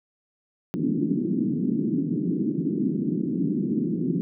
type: band-pass noise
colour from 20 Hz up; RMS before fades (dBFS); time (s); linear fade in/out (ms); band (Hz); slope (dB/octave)
pink; -25; 0.74-4.21; 0; 160 to 340; 48
effects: none